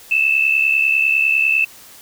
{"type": "tone pair together", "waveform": "sine", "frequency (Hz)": [2581, 2651], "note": ["E7", "E7"], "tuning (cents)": [-37, 9], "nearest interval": "unison", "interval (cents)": 46, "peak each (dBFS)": [-18, -14], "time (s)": [0.11, 1.65], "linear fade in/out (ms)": 5, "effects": ["white hiss -42 dBFS RMS until 2.01 s"]}